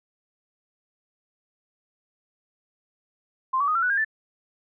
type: tone with pitch steps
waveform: sine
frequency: 1046.5 / 1141.2 / 1244.5 / 1357.1 / 1480 / 1613.9 / 1760 Hz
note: C6 / C#6 / D#6 / E6 / F#6 / G6 / A6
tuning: 0 / +50 / 0 / +50 / 0 / +50 / 0 cents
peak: -20 dBFS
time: 3.53-4.048 s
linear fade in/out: 10 ms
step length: 74 ms
effects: none